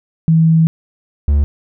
sine / triangle tone pair in turn, 162 / 72.16 Hz, E3 / D2, -30 / -30 cents, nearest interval octave + major second, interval 1400 cents, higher first, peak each -7 dBFS, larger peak neither, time 0.28-0.67 / 1.28-1.44 s, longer first, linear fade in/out 0 ms, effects none

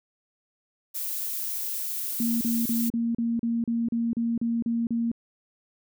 violet noise, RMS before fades -31 dBFS, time 0.94-2.9 s, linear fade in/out 20 ms
sine tone bursts, 232.3 Hz, A#3, 6 cents flat, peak -23 dBFS, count 12, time 2.2-5.116 s, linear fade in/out 2 ms, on 210 ms, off 36 ms
effects none

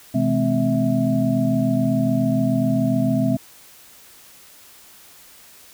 sine tone cluster, 126.8 / 161.1 / 210.7 / 257.8 / 655 Hz, B2 / E3 / G#3 / C4 / E5, +46 / -39 / +25 / -26 / -11 cents, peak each -23 / -28 / -22 / -20 / -26 dBFS, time 0.14-3.37 s, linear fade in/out 10 ms, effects white hiss -47 dBFS RMS until 5.73 s

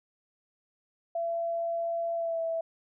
sine tone with pitch glide, 674 to 658.6 Hz, E5 to E5, +38 to -2 cents, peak -28 dBFS, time 1.15-2.61 s, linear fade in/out 5 ms, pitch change -40 cents, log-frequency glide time 2.15-2.41 s, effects none

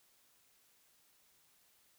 silence, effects white hiss -70 dBFS RMS until 1.98 s

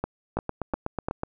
two click trains, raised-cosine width 1 ms, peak -13 / -14 dBFS, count 4 / 8, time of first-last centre 0.04-1.085 / 0.37-1.234 s, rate 2.87 / 8.1 Hz, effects none

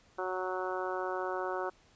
harmonic tone, 185 Hz, F#3, in tune, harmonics 2 / 3 / 4 / 5 / 6 / 7 / 8, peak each -37 / -39 / -40 / -41 / -42 / -42 / -43 dBFS, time 0.18-1.7 s, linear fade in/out 10 ms, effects pink hiss -64 dBFS RMS until 1.95 s + resampled to 16000 Hz

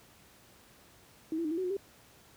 sine tone with pitch steps, 318.4 / 335.4 / 305.6 / 330.8 / 373.7 / 361.5 / 394.4 Hz, D#4 / E4 / D#4 / E4 / F#4 / F#4 / G4, +40 / +30 / -31 / +6 / +17 / -40 / +11 cents, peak -30 dBFS, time 1.32-1.768 s, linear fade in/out 2 ms, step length 64 ms, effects pink hiss -59 dBFS RMS until 2.36 s + high-pass 60 Hz 12 dB/octave

